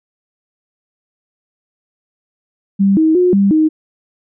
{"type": "tone with pitch steps", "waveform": "sine", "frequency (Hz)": [196.8, 317.2, 360.5, 198.4, 312.5], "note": ["G3", "D#4", "F#4", "G3", "D#4"], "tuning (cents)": [7, 33, -45, 21, 8], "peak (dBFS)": -8, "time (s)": [2.79, 3.69], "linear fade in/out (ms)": 20, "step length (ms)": 180, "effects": []}